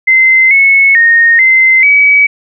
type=tone with pitch steps; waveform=sine; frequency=2068 / 2198 / 1851 / 2069 / 2276 Hz; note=C7 / C#7 / A#6 / C7 / C#7; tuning=-21 / -15 / -13 / -20 / +45 cents; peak=-3 dBFS; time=0.07-2.27 s; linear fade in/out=10 ms; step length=440 ms; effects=none